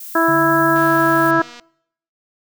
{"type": "noise", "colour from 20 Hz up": "violet", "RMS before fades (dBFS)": -33, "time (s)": [0, 1.31], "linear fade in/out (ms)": 5}
{"type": "harmonic tone", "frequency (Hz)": 329.6, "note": "E4", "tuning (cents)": 0, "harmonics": [1, 2, 3, 4, 5], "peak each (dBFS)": [-17, -19, -20, -18, -19], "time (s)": [0.15, 1.42], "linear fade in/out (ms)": 5}
{"type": "tone with pitch glide", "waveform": "sine", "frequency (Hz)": [146.83, 144.47], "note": ["D3", "D3"], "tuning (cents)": [0, -28], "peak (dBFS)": -25, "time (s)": [0.28, 1.4], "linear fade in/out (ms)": 5, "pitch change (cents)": -28, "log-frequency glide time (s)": [0.89, 0.97]}
{"type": "click train", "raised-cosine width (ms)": 0.2, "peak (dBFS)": -22, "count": 202, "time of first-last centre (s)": [0.76, 1.598], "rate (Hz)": 240}
{"effects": ["noise-tail reverb RT60 0.7 s tail -25 dB re dry"]}